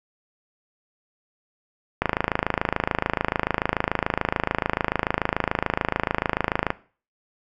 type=click train; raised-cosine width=0.5 ms; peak=-5 dBFS; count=127; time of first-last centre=2.02-6.704 s; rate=26.9 Hz; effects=noise-tail reverb RT60 0.4 s tail -18 dB re dry